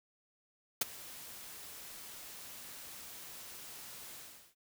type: noise with ADSR envelope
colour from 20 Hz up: white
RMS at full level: -28 dBFS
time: 0.81-4.55 s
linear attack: 6 ms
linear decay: 18 ms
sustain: -21 dB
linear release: 400 ms
effects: none